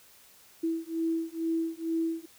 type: beating tone pair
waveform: sine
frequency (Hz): 326.8 / 329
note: E4 / E4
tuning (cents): -15 / -3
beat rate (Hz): 2.2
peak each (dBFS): -31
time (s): 0.63-2.26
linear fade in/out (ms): 10
effects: white hiss -57 dBFS RMS until 2.38 s